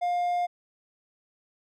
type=tone; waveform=triangle; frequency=707 Hz; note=F5; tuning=21 cents sharp; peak=-22 dBFS; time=0.01-0.47 s; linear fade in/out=20 ms; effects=none